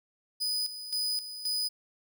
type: tone with tremolo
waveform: 40% pulse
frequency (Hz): 4978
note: D#8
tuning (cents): 0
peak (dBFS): -27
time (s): 0.4-1.69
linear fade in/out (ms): 20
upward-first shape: square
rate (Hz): 1.9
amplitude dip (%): 70
effects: none